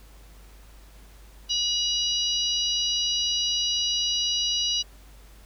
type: harmonic tone with a mistuned harmonic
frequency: 968 Hz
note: B5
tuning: 35 cents flat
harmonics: 3 / 4 / 5 / 6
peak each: -26 / -28 / -30 / -32 dBFS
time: 1.49-4.83 s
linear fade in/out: 20 ms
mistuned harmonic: 4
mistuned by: +17 cents
effects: added 50 Hz sine -47 dBFS peak until 5.45 s + pink hiss -55 dBFS RMS until 5.45 s